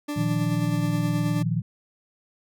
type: tone with tremolo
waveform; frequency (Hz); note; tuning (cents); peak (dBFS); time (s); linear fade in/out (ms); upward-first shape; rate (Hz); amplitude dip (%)
40% pulse; 293.7; D4; 0; -26; 0.08-1.43; 10; sine; 9.4; 30
type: chord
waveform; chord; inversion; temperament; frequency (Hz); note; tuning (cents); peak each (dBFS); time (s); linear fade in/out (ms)
sine; Bb suspended fourth; none; equal; 116.54 / 155.56 / 174.61; Bb2 / Eb3 / F3; 0 / 0 / 0; -27 / -26 / -27; 0.16-1.62; 10
effects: none